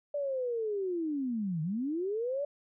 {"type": "linear two-way sweep", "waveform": "sine", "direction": "down then up", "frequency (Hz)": [587.3, 150, 587.3], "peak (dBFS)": -30, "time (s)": [0.14, 2.45], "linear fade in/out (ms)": 5, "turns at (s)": 1.62, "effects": []}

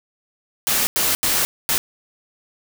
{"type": "noise bursts at uneven times", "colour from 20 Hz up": "white", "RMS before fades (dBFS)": -19, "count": 4, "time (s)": [[0.67, 0.87], [0.96, 1.15], [1.23, 1.45], [1.69, 1.78]], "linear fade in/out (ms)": 0, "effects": []}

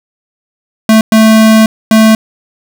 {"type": "tone bursts at uneven times", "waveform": "square", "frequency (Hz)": 220, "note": "A3", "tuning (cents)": 0, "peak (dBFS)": -3, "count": 3, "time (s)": [[0.89, 1.01], [1.12, 1.66], [1.91, 2.15]], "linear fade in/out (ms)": 2, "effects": []}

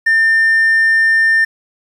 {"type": "tone", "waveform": "triangle", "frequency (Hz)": 1800, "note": "A6", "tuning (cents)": 39, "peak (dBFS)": -6, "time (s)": [0.06, 1.45], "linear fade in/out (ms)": 10, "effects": ["tanh soft clip ceiling -4 dBFS", "7-bit"]}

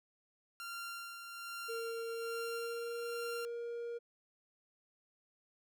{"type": "tone with tremolo", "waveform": "sawtooth", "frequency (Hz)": 1384, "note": "F6", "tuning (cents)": -16, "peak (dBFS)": -38, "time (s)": [0.6, 3.45], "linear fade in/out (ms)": 0, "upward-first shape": "sine", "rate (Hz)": 1.2, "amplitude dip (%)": 45}
{"type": "tone with pitch glide", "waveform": "triangle", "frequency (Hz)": [458.4, 471.3], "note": ["A#4", "A#4"], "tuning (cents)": [-29, 19], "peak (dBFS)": -37, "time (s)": [1.68, 3.99], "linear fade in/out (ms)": 20, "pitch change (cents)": 48, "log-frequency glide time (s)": [2.12, 3.05]}
{"effects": []}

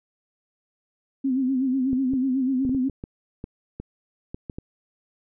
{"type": "tone with vibrato", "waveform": "sine", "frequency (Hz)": 261.6, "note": "C4", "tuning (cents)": 0, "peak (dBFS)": -20, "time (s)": [1.24, 2.89], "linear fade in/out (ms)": 10, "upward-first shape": "sine", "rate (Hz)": 8.1, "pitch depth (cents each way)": 75}
{"type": "clicks", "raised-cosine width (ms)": 3, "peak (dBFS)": -20, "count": 12, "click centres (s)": [1.931, 2.136, 2.651, 2.694, 2.748, 2.897, 3.039, 3.441, 3.8, 4.345, 4.498, 4.585]}
{"effects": []}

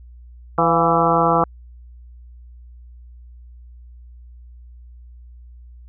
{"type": "harmonic tone with a mistuned harmonic", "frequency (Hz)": 166.1, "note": "E3", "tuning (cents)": 13, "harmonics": [1, 2, 3, 4, 5, 6, 7, 8], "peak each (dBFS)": [-23, -24, -21, -21, -21, -23, -20, -23], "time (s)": [0.58, 1.44], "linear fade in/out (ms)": 2, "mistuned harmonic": 4, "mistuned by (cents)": 60, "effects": ["added 60 Hz sine -39 dBFS peak until 5.88 s"]}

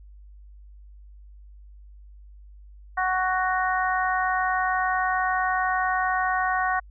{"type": "harmonic tone", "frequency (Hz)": 371.1, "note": "F#4", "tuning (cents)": 5, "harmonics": [2, 3, 4, 5], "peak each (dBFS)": [-25, -27, -28, -29], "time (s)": [2.97, 6.8], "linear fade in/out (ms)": 10, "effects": ["added 50 Hz sine -44 dBFS peak until 6.9 s"]}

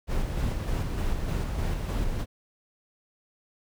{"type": "noise with tremolo", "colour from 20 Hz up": "brown", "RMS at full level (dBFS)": -27, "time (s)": [0.07, 2.26], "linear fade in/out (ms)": 50, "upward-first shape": "square", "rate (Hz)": 3.3, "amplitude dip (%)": 30, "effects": []}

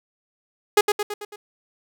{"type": "tone with echo", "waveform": "sawtooth", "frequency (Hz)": 415.3, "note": "G#4", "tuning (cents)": 0, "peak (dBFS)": -8, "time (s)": [0.77, 0.81], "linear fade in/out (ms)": 5, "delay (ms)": 110, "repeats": 5, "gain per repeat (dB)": -5, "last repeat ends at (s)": 1.36, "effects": []}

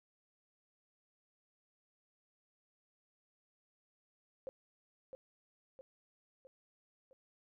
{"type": "tone with echo", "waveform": "sine", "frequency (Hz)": 527, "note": "C5", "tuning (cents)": 12, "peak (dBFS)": -40, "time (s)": [4.47, 4.49], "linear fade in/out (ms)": 0, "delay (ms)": 660, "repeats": 4, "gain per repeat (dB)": -5, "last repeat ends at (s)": 7.13, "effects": []}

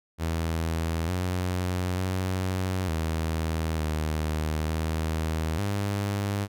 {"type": "tone with pitch steps", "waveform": "sawtooth", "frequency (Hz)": [81.8, 90.8, 93.2, 80.3, 77.7, 79.6, 100.7], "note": ["E2", "F#2", "F#2", "E2", "D#2", "D#2", "G2"], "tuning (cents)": [-13, -32, 13, -45, -2, 40, 47], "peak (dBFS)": -22, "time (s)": [0.18, 6.48], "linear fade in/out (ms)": 50, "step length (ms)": 900, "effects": []}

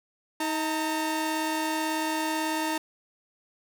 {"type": "tone pair together", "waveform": "sawtooth", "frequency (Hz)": [316.4, 911], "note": ["D#4", "A#5"], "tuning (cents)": [29, -40], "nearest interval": "octave + tritone", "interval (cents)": 1831, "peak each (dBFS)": [-25, -26], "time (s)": [0.4, 2.78], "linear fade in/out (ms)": 5, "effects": []}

